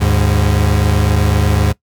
35% pulse tone pair together, 75.92 / 103.83 Hz, D#2 / G#2, -42 / 0 cents, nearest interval perfect fourth, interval 542 cents, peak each -12 dBFS, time 0-1.73 s, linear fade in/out 20 ms, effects noise-tail reverb RT60 0.1 s tail -19 dB re dry

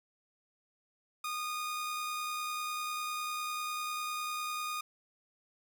sawtooth tone with amplitude modulation, 1229 Hz, D#6, 22 cents flat, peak -30 dBFS, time 1.24-4.81 s, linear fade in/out 5 ms, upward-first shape sine, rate 70 Hz, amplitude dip 25%, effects 12-bit

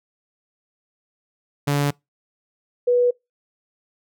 sawtooth / sine tone pair in turn, 143.5 / 489 Hz, D3 / B4, -40 / -17 cents, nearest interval octave + major sixth, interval 2123 cents, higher second, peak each -14 dBFS, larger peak neither, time 1.67-1.91 / 2.87-3.11 s, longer neither, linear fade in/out 10 ms, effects noise-tail reverb RT60 0.2 s tail -25 dB re dry

